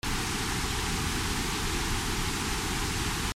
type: band-stop noise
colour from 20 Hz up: pink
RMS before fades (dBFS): -29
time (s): 0.03-3.32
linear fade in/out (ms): 0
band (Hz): 450 to 750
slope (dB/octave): 96
effects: low-pass 9000 Hz 12 dB/octave + MP3 64 kbps